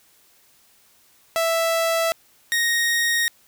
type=tone pair in turn; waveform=sawtooth; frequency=660 / 1866.8 Hz; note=E5 / A#6; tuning=+2 / +2 cents; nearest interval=octave + tritone; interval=1800 cents; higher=second; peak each=-15 / -15 dBFS; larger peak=neither; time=1.36-2.12 / 2.52-3.28 s; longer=neither; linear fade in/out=0 ms; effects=white hiss -57 dBFS RMS until 3.47 s